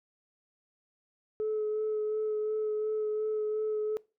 sine tone with vibrato, 429.2 Hz, A4, 43 cents flat, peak -27 dBFS, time 1.4-3.97 s, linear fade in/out 0 ms, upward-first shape sine, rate 2.8 Hz, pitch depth 14 cents each way, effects noise-tail reverb RT60 0.3 s tail -23 dB re dry + tanh soft clip ceiling -25 dBFS

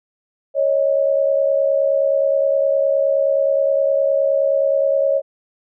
sine tone pair together, 552.7 / 622.3 Hz, C#5 / D#5, -5 / 0 cents, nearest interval major second, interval 205 cents, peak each -15 / -19 dBFS, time 0.54-5.22 s, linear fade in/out 50 ms, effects none

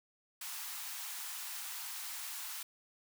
white high-pass noise, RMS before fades -43 dBFS, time 0.41-2.63 s, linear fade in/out 5 ms, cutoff 770 Hz, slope 48 dB/octave, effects none

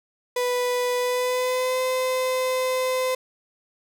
35% pulse tone with pitch glide, 493.9 to 513.1 Hz, B4 to C5, 0 to -34 cents, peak -20 dBFS, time 0.36-3.15 s, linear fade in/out 5 ms, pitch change +66 cents, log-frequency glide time 0.98-1.81 s, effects none

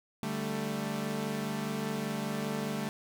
sawtooth chord, D suspended fourth, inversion none, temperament equal with one note detuned, 146.83 / 196 / 221 Hz, D3 / G3 / A3, 0 / 0 / +8 cents, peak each -35 / -33 / -31 dBFS, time 0.23-2.89 s, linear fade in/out 0 ms, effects none

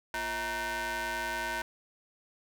sawtooth ring-modulated tone, 293.7 Hz, D4, in tune, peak -25 dBFS, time 0.14-1.62 s, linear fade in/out 2 ms, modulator 1230 Hz, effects none

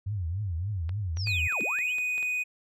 sine tone with vibrato, 92.5 Hz, F#2, in tune, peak -28 dBFS, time 0.06-1.48 s, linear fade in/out 10 ms, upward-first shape triangle, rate 3.5 Hz, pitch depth 290 cents each way
clicks, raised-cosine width 0.3 ms, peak -28 dBFS, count 9, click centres 0.893 / 1.171 / 1.272 / 1.524 / 1.608 / 1.788 / 1.984 / 2.18 / 2.228 s
sine linear two-way sweep, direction down then up, 5970 to 168 to 3330 Hz, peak -34 dBFS, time 1.16-1.94 s, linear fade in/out 50 ms, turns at 1.62 s
triangle tone, 2489 Hz, D#7, in tune, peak -25 dBFS, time 1.26-2.44 s, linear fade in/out 20 ms
effects none

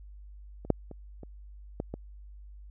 clicks, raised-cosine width 2 ms, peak -30 / -8 / -29 / -30 / -18 / -22 dBFS, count 6, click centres 0.65 / 0.703 / 0.913 / 1.233 / 1.801 / 1.94 s, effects added 50 Hz sine -45 dBFS peak until 2.7 s

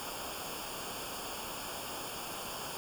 pink noise with comb filter, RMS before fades -41 dBFS, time 0-2.77 s, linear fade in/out 0 ms, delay 0.5 ms, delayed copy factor -0.8, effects none

